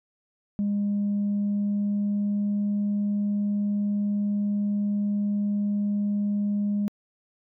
sine tone with pitch glide, 203.7 to 204.9 Hz, G#3 to G#3, -33 to -23 cents, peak -21 dBFS, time 0.59-6.88 s, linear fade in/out 0 ms, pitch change +10 cents, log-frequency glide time 1.17-2.67 s, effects tanh soft clip ceiling -20 dBFS

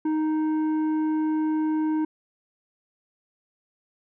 sine tone with tanh clipping, 311.1 Hz, D#4, in tune, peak -23 dBFS, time 0.05-2.05 s, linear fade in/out 5 ms, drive 8 dB, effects none

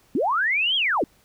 sine linear two-way sweep, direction up then down, 213.4 to 3322 to 213.4 Hz, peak -19 dBFS, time 0.15-1.04 s, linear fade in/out 2 ms, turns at 0.76 s, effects pink hiss -59 dBFS RMS until 1.24 s

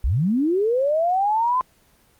sine linear sweep, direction up, 45.82 to 1037 Hz, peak -17 dBFS, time 0.04-1.61 s, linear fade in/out 0 ms, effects pink hiss -58 dBFS RMS until 2.19 s + Opus 24 kbps

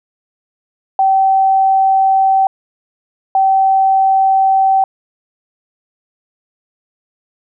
sine tone pair in turn, 771 / 771 Hz, G5 / G5, -29 / -29 cents, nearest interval unison, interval 0 cents, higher neither, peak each -8 dBFS, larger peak neither, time 0.99-2.47 / 3.35-4.84 s, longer second, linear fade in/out 2 ms, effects none

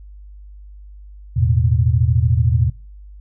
sine chord, E suspended fourth, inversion none, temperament equal, 82.41 / 110 / 123.47 Hz, E2 / A2 / B2, 0 / 0 / 0 cents, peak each -17 dBFS, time 1.36-2.7 s, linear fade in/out 10 ms, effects noise-tail reverb RT60 0.3 s tail -21 dB re dry + added 50 Hz sine -36 dBFS peak until 3.2 s

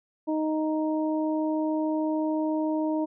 harmonic tone, 311.2 Hz, D#4, in tune, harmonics 1 / 2 / 3, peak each -25 / -31 / -35 dBFS, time 0.27-3.06 s, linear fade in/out 20 ms, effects none

